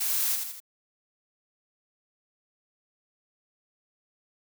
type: noise with echo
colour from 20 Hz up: blue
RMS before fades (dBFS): -28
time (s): 0-0.36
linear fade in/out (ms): 10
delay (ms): 81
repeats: 3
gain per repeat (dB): -5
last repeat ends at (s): 0.603
effects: none